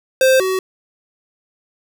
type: tone pair in turn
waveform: square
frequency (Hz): 523.3 / 376.3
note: C5 / F#4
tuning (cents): 0 / +29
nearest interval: tritone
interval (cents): 571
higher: first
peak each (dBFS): -10 / -17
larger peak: first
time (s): 0.21-0.4 / 0.4-0.59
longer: neither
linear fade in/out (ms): 2
effects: none